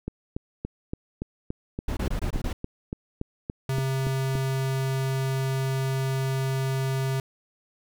click train, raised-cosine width 3 ms, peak -17 dBFS, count 16, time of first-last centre 0.08-4.354 s, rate 3.51 Hz
brown noise bursts, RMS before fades -27 dBFS, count 6, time 1.88-2.53 s, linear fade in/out 5 ms, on 90 ms, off 22 ms
square tone, 133.4 Hz, C3, 34 cents sharp, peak -25 dBFS, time 3.69-7.2 s, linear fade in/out 2 ms
effects none

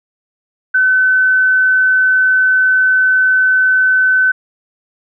sine tone, 1517 Hz, F#6, 43 cents sharp, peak -8 dBFS, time 0.74-4.32 s, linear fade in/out 10 ms, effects none

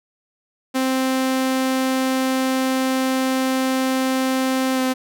sawtooth tone with pitch glide, 261.6 to 258.6 Hz, C4 to C4, 0 to -20 cents, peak -14 dBFS, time 0.74-4.94 s, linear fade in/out 20 ms, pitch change -20 cents, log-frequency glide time 4.74-4.8 s, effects none

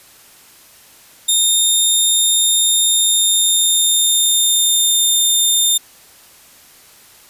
15% pulse tone with pitch glide, 3656 to 3622 Hz, A#7 to A7, -34 to +49 cents, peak -5 dBFS, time 1.28-5.78 s, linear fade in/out 10 ms, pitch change -17 cents, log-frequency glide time 2.87-5.17 s, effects white hiss -45 dBFS RMS until 7.29 s + resampled to 32000 Hz

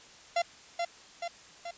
45% pulse tone with echo, 687 Hz, F5, 29 cents flat, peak -25 dBFS, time 0.36-0.42 s, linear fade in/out 5 ms, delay 430 ms, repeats 3, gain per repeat -4 dB, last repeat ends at 1.71 s, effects white hiss -53 dBFS RMS until 1.77 s + resampled to 16000 Hz

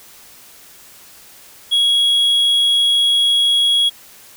triangle tone, 3322 Hz, G#7, in tune, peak -10 dBFS, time 1.71-3.9 s, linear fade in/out 20 ms, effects white hiss -43 dBFS RMS until 4.36 s

